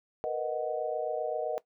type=chord; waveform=sine; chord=B major seventh; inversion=third; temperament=equal; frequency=466.2 / 493.9 / 622.3 / 740 Hz; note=A#4 / B4 / D#5 / F#5; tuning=0 / 0 / 0 / 0 cents; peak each=-35 / -37 / -33 / -36 dBFS; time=0.24-1.58 s; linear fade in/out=0 ms; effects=noise-tail reverb RT60 0.1 s tail -18 dB re dry